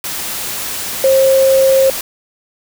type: tone in noise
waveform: sine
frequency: 534 Hz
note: C5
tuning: 35 cents sharp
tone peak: -7 dBFS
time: 1.04-1.9 s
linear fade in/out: 2 ms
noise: white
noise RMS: -22 dBFS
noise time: 0.04-2.01 s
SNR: +12 dB
effects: none